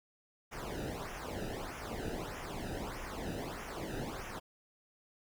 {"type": "noise with flanger", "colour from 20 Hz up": "brown", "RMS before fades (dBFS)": -41, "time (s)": [0.51, 4.4], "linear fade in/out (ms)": 20, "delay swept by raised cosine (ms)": [0.23, 0.93], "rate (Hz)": 1.6, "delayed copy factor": -0.85, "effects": []}